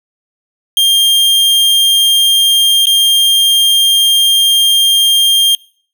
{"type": "tone with dropouts", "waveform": "45% pulse", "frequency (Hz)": 3201, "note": "G7", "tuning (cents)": 36, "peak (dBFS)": -6, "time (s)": [0.77, 5.55], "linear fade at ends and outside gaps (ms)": 1, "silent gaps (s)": [2.856, 2.869], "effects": ["noise-tail reverb RT60 0.5 s tail -23 dB re dry"]}